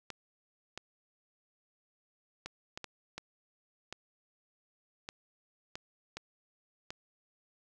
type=clicks; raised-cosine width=0.2 ms; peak=-23 dBFS; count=11; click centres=0.103 / 0.776 / 2.46 / 2.775 / 2.843 / 3.18 / 3.926 / 5.089 / 5.755 / 6.17 / 6.905 s; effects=none